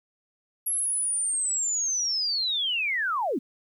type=linear sweep; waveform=sine; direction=down; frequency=11330 to 207.7 Hz; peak=-24 dBFS; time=0.66-3.39 s; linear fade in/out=10 ms; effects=10-bit